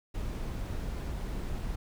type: noise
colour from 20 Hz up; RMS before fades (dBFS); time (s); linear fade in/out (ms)
brown; -35; 0.14-1.76; 10
effects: none